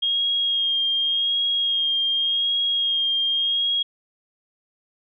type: tone with vibrato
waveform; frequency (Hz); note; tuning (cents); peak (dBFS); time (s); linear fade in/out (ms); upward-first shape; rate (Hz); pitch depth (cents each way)
sine; 3248; G#7; -39; -19; 0.02-3.83; 10; sine; 0.87; 22
effects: none